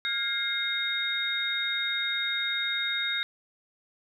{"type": "tone cluster", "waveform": "sine", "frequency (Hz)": [1408, 1629, 2121, 3725], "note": ["F6", "G#6", "C7", "A#7"], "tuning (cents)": [14, -34, 23, -2], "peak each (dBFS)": [-36, -35, -32, -29], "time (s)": [0.05, 3.23], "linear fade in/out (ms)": 0, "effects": ["10-bit"]}